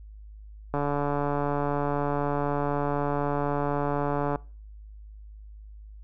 click train, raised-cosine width 1 ms, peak -14 dBFS, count 522, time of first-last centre 0.74-4.358 s, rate 144 Hz, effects noise-tail reverb RT60 0.4 s tail -24 dB re dry + added 52 Hz sine -42 dBFS peak until 6.03 s

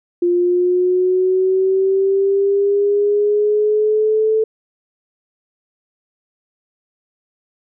sine linear sweep, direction up, 349.2 to 440 Hz, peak -12 dBFS, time 0.22-4.44 s, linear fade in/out 5 ms, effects none

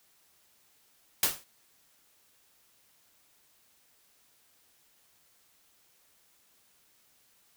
white noise with exponential decay, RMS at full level -21 dBFS, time 1.23-1.44 s, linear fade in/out 2 ms, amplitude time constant 45 ms, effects white hiss -66 dBFS RMS until 7.56 s

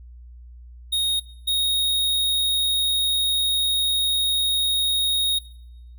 square tone pair in turn, 3729 / 3744 Hz, A#7 / A#7, 0 / +7 cents, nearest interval unison, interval 7 cents, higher second, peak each -20 / -20 dBFS, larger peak neither, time 0.92-1.2 / 1.47-5.39 s, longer second, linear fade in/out 10 ms, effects noise-tail reverb RT60 0.9 s tail -21 dB re dry + added 60 Hz sine -40 dBFS peak until 5.98 s

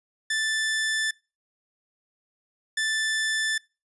sawtooth tone pair in turn, 1760 / 1760 Hz, A6 / A6, 0 / 0 cents, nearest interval unison, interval 0 cents, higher neither, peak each -20 dBFS, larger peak neither, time 0.3-1.11 / 2.77-3.58 s, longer neither, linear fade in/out 5 ms, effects noise-tail reverb RT60 0.3 s tail -25 dB re dry + resampled to 24000 Hz

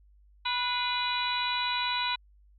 harmonic tone with a mistuned harmonic, 491.2 Hz, B4, 9 cents flat, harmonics 2 / 3 / 4 / 5 / 6 / 7 / 8, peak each -31 / -37 / -40 / -35 / -39 / -41 / -32 dBFS, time 0.45-2.16 s, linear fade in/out 10 ms, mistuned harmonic 4, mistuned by +70 cents, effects added 50 Hz sine -56 dBFS peak until 2.58 s

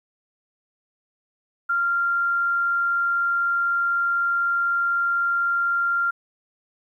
sine tone, 1388 Hz, F6, 11 cents flat, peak -19 dBFS, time 1.69-6.11 s, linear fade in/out 10 ms, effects 10-bit

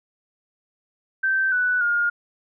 sine tone with pitch steps, 1554 / 1485.5 / 1420.1 Hz, G6 / F#6 / F6, -16 / +6 / +29 cents, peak -18 dBFS, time 1.23-2.1 s, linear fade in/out 10 ms, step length 290 ms, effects none

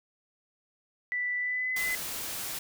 sine tone with pitch glide, 1975.5 to 2023 Hz, B6 to B6, 0 to +41 cents, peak -28 dBFS, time 1.12-1.95 s, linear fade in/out 0 ms, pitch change +41 cents, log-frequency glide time 1.38-1.74 s
white noise, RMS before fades -36 dBFS, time 1.76-2.59 s, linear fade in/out 5 ms
effects none

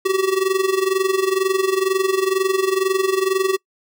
square tone with amplitude modulation, 381.7 Hz, G4, 46 cents flat, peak -14 dBFS, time 0.05-3.57 s, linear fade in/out 10 ms, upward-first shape sine, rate 22.1 Hz, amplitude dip 75%, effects noise-tail reverb RT60 0.1 s tail -25 dB re dry

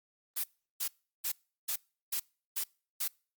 blue noise bursts, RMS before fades -33 dBFS, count 7, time 0.36-3.08 s, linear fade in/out 10 ms, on 80 ms, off 360 ms, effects noise-tail reverb RT60 0.4 s tail -26 dB re dry + Opus 32 kbps

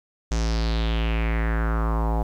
square tone with low-pass filter sweep, 55.8 Hz, A1, 25 cents sharp, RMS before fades -23 dBFS, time 0.31-2.23 s, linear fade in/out 5 ms, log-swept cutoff 6500 to 790 Hz, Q 3.7, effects 9-bit

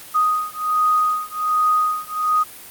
sine beating tone pair, 1244.5 / 1245.8 Hz, D#6 / D#6, 0 / +2 cents, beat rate 1.3 Hz, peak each -19 dBFS, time 0.14-2.44 s, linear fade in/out 20 ms, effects white hiss -39 dBFS RMS until 2.7 s + Opus 48 kbps

